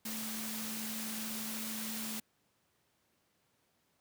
sine tone in noise, 220 Hz, A3, in tune, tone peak -42 dBFS, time 0.05-2.2 s, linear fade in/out 5 ms, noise white, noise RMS -41 dBFS, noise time 0.05-2.2 s, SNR -4 dB, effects pink hiss -75 dBFS RMS until 4 s + high-pass 100 Hz 12 dB/octave

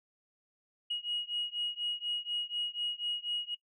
sine beating tone pair, 2891 / 2895.1 Hz, F#7 / F#7, -41 / -38 cents, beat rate 4.1 Hz, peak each -35 / -36 dBFS, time 0.9-3.55 s, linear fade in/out 10 ms, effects noise-tail reverb RT60 0.1 s tail -20 dB re dry + tanh soft clip ceiling -26 dBFS

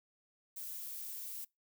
violet noise, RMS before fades -44 dBFS, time 0.56-1.45 s, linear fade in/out 10 ms, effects noise-tail reverb RT60 0.2 s tail -24 dB re dry

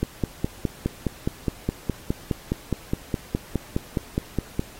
click train, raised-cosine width 3 ms, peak -9 dBFS, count 23, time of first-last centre 0.03-4.594 s, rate 4.82 Hz, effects pink hiss -46 dBFS RMS until 4.79 s + AAC 48 kbps

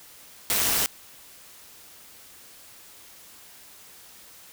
white noise with amplitude modulation, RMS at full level -20 dBFS, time 0.5-0.86 s, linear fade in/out 0 ms, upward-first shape sine, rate 213 Hz, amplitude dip 80%, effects white hiss -49 dBFS RMS until 4.52 s

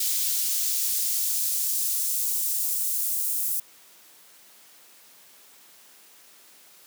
white noise with high-pass filter sweep, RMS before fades -26 dBFS, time 0-3.6 s, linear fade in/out 5 ms, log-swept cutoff 4300 to 9800 Hz, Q 0.79, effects white hiss -53 dBFS RMS until 6.86 s + high-pass 200 Hz 12 dB/octave

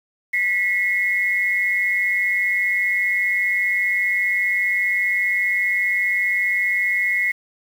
sine tone pair together, 1965 / 2160 Hz, B6 / C#7, -9 / -45 cents, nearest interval major second, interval 164 cents, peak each -20 dBFS, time 0.33-7.32 s, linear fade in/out 10 ms, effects 7-bit

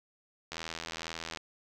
click train, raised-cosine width 0.2 ms, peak -20 dBFS, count 71, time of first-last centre 0.52-1.373 s, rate 82.1 Hz, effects none

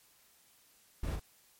brown noise with echo, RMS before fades -34 dBFS, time 1.03-1.16 s, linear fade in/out 5 ms, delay 38 ms, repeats 1, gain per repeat -4 dB, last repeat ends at 1.198 s, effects white hiss -65 dBFS RMS until 1.59 s + MP3 64 kbps

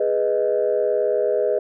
sine chord, G# minor, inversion none, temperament equal, 415.3 / 493.9 / 622.3 Hz, G#4 / B4 / D#5, 0 / 0 / 0 cents, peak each -21 dBFS, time 0-1.59 s, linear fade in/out 5 ms, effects tanh soft clip ceiling -10 dBFS

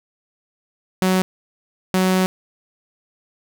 sawtooth tone bursts at uneven times, 186.3 Hz, F#3, 12 cents sharp, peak -11 dBFS, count 2, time 1.02-1.22 / 1.94-2.26 s, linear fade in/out 0 ms, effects none

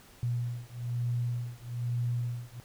sine beating tone pair, 120 / 121.1 Hz, B2 / B2, -49 / -34 cents, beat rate 1.1 Hz, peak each -33 / -33 dBFS, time 0.23-2.6 s, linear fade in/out 0 ms, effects pink hiss -56 dBFS RMS until 2.64 s

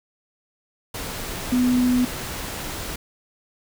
sine tone in noise, 249.1 Hz, B3, 15 cents sharp, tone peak -16 dBFS, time 1.52-2.05 s, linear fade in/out 5 ms, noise pink, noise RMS -31 dBFS, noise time 0.94-2.96 s, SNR +12 dB, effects none

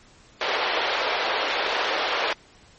pink band-pass noise, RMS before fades -25 dBFS, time 0.41-2.33 s, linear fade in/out 2 ms, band 450 to 4100 Hz, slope 24 dB/octave, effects pink hiss -53 dBFS RMS until 2.78 s + MP3 32 kbps

